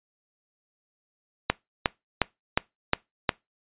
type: click train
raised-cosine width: 0.3 ms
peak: -3 dBFS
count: 6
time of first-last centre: 1.5-3.292 s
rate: 2.79 Hz
effects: noise-tail reverb RT60 0.2 s tail -23 dB re dry + resampled to 8000 Hz